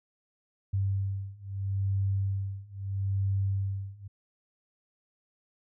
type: beating tone pair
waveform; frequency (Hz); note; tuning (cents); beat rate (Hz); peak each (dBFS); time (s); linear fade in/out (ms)
sine; 97.4 / 98.17; G2 / G2; -11 / +3; 0.77; -31 / -30; 0.73-4.08; 10
effects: none